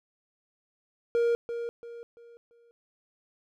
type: tone with echo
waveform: triangle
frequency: 469.8 Hz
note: A#4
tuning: 13 cents sharp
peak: -20 dBFS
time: 1.15-1.35 s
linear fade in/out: 0 ms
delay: 340 ms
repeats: 4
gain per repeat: -9 dB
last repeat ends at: 2.71 s
effects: none